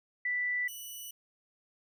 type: tone pair in turn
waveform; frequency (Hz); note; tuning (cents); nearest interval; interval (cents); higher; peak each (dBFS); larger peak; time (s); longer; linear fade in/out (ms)
sine / 5% pulse; 1975.5 / 2960; B6 / F#7; 0 / 0; perfect fifth; 700; second; -29 / -33; first; 0.25-0.68 / 0.68-1.11; neither; 5
effects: none